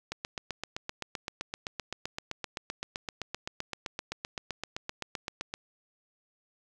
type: click train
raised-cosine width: 0.2 ms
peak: -17 dBFS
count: 43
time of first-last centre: 0.12-5.539 s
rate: 7.75 Hz
effects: 9-bit